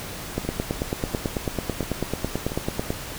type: two click trains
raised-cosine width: 2 ms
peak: -10 / -18 dBFS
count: 24 / 4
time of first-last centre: 0.38-2.905 / 0.45-2.519 s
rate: 9.11 / 1.45 Hz
effects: pink hiss -35 dBFS RMS until 3.18 s